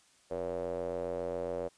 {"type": "tone with band-pass filter", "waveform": "square", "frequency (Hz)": 43.65, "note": "F1", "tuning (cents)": 0, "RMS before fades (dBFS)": -36, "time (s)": [0.3, 1.69], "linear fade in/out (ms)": 20, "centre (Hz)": 530, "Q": 5.8, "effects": ["white hiss -65 dBFS RMS until 1.77 s", "resampled to 22050 Hz"]}